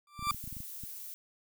40% pulse tone with exponential growth, 1177 Hz, D6, 3 cents sharp, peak -24 dBFS, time 0.07-0.31 s, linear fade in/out 2 ms, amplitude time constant 51 ms
clicks, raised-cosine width 5 ms, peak -33 dBFS, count 11, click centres 0.193 / 0.226 / 0.271 / 0.316 / 0.346 / 0.44 / 0.476 / 0.527 / 0.568 / 0.604 / 0.837 s
violet noise, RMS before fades -44 dBFS, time 0.3-1.14 s, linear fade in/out 0 ms
effects none

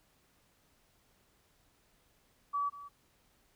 sine tone with echo, 1145 Hz, D6, 44 cents flat, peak -30 dBFS, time 2.53-2.7 s, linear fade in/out 20 ms, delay 190 ms, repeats 1, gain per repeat -15 dB, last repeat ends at 2.89 s, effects pink hiss -70 dBFS RMS until 3.55 s

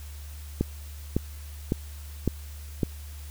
click train, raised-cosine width 3 ms, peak -10 dBFS, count 5, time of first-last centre 0.61-2.832 s, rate 1.8 Hz, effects added 73 Hz sine -38 dBFS peak until 3.3 s + white hiss -50 dBFS RMS until 3.3 s

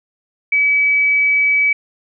sine tone, 2286 Hz, D7, 47 cents flat, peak -11 dBFS, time 0.52-1.73 s, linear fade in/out 5 ms, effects none

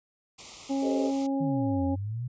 white band-stop noise, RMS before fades -43 dBFS, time 0.38-1.27 s, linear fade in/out 10 ms, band 1300 to 2000 Hz, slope 96 dB/octave
harmonic tone, 273 Hz, C#4, 26 cents flat, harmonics 1 / 2 / 3, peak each -26 / -35 / -37 dBFS, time 0.69-1.96 s, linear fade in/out 20 ms
sine chord, A half-diminished seventh, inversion third, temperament equal, 392 / 440 / 523.3 / 622.3 Hz, G4 / A4 / C5 / Eb5, 0 / 0 / 0 / 0 cents, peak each -34 dBFS, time 0.81-1.12 s, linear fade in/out 50 ms
sine exponential two-way sweep, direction down then up, 164.81 to 85.7 to 127.5 Hz, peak -30 dBFS, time 1.4-2.28 s, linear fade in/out 10 ms, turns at 1.85 s
effects resampled to 16000 Hz

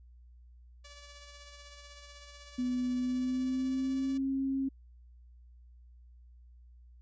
5% pulse tone with tremolo, 577 Hz, D5, 31 cents flat, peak -38 dBFS, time 0.84-4.18 s, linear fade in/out 10 ms, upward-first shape sine, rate 16 Hz, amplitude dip 35%
sine tone with pitch glide, 249.8 to 269.3 Hz, B3 to C#4, +20 to -50 cents, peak -29 dBFS, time 2.58-4.69 s, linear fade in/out 10 ms, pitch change +130 cents, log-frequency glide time 2.96-4.16 s
effects added 60 Hz sine -53 dBFS peak until 7.01 s + resampled to 16000 Hz

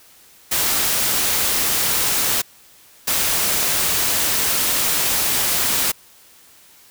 white noise bursts at uneven times, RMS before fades -19 dBFS, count 2, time 0.51-2.42 / 3.07-5.92 s, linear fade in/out 10 ms, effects white hiss -49 dBFS RMS until 6.9 s

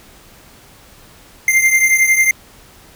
square beating tone pair, 2093 / 2104 Hz, C7 / C7, 0 / +9 cents, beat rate 11 Hz, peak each -12 / -17 dBFS, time 1.48-2.31 s, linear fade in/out 2 ms, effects pink hiss -44 dBFS RMS until 2.95 s

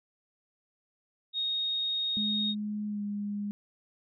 sine tone, 3729 Hz, A#7, in tune, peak -28 dBFS, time 1.33-2.55 s, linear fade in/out 50 ms
sine tone with pitch glide, 209.6 to 204.9 Hz, G#3 to G#3, +16 to -23 cents, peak -31 dBFS, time 2.17-3.51 s, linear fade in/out 0 ms, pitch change -39 cents, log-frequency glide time 2.87-3.02 s
effects none

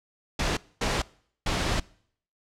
pink noise bursts at uneven times, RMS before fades -26 dBFS, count 3, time 0.39-0.57 / 0.81-1.02 / 1.46-1.8 s, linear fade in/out 5 ms, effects noise-tail reverb RT60 0.6 s tail -23 dB re dry + low-pass 6000 Hz 12 dB/octave

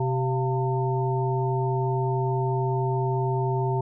harmonic tone with a mistuned harmonic, 128.9 Hz, C3, 26 cents flat, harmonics 1 / 3 / 5 / 7, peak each -24 / -28 / -34 / -30 dBFS, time 0-3.81 s, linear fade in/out 5 ms, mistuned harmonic 5, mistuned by +120 cents, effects none

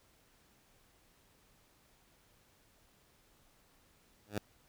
10% pulse tone with exponential growth, 103.83 Hz, G#2, in tune, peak -23 dBFS, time 4.26-4.38 s, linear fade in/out 0 ms, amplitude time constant 25 ms, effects pink hiss -68 dBFS RMS until 4.68 s

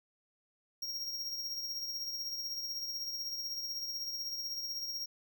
square tone with tremolo, 5588 Hz, F8, in tune, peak -35 dBFS, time 0.82-5.06 s, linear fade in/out 5 ms, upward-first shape triangle, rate 16 Hz, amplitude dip 50%, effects none

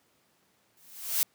blue noise with exponential growth, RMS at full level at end -23 dBFS, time 0.77-1.23 s, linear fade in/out 1 ms, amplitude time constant 100 ms, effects pink hiss -68 dBFS RMS until 1.34 s + high-pass 150 Hz 12 dB/octave

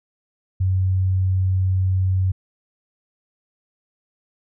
sine tone, 93.7 Hz, F#2, 22 cents sharp, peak -16 dBFS, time 0.6-2.32 s, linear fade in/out 10 ms, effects none

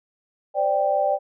sine chord, C suspended second, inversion none, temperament just, 523.3 / 588.7 / 784.9 Hz, C5 / D5 / G5, 0 / +4 / +2 cents, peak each -27 / -21 / -22 dBFS, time 0.54-1.19 s, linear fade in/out 50 ms, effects none

